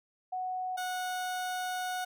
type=tone pair in turn; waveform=sine / 30% pulse; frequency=740 / 733.6 Hz; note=F#5 / F#5; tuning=0 / -15 cents; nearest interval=unison; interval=15 cents; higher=first; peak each=-32 / -30 dBFS; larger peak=second; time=0.32-0.77 / 0.77-2.05 s; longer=second; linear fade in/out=10 ms; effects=none